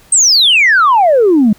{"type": "exponential sweep", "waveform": "sine", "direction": "down", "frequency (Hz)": [8560, 198.2], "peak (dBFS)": -4, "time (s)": [0.12, 1.53], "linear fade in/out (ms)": 5, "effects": ["tanh soft clip ceiling -2 dBFS", "pink hiss -45 dBFS RMS until 1.58 s"]}